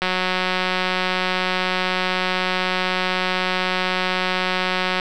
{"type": "click train", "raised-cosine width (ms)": 0.3, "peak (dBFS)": -5, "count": 917, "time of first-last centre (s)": [0.02, 4.998], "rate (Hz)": 184, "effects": []}